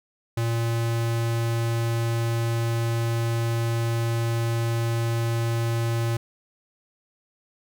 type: tone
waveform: square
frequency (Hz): 115.8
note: A#2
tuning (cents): -11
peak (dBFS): -23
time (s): 0.37-6.17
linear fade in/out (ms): 5
effects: none